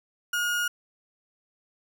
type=tone; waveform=35% pulse; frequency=1434 Hz; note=F6; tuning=45 cents sharp; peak=-23 dBFS; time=0.33-0.68 s; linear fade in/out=5 ms; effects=none